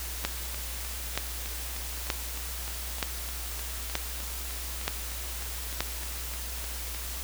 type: two click trains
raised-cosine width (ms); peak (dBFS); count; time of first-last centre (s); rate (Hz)
0.2; -22 / -9; 23 / 7; 0.24-6.947 / 0.25-5.806; 3.28 / 1.08
effects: added 60 Hz sine -37 dBFS peak until 7.23 s + white hiss -38 dBFS RMS until 7.23 s